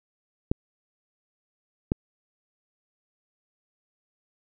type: clicks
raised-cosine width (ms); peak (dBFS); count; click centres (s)
3; -9; 2; 0.515 / 1.919
effects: none